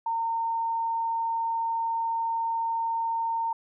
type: tone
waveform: sine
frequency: 914 Hz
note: A#5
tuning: 34 cents flat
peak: -25 dBFS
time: 0.06-3.53 s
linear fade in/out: 5 ms
effects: none